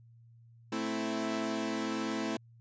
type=chord; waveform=sawtooth; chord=A minor; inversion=none; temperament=equal; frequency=220 / 261.6 / 329.6 Hz; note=A3 / C4 / E4; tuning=0 / 0 / 0 cents; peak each=-32 / -34 / -32 dBFS; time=0.72-2.37 s; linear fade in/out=5 ms; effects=added 116 Hz sine -55 dBFS peak until 2.6 s + resampled to 16000 Hz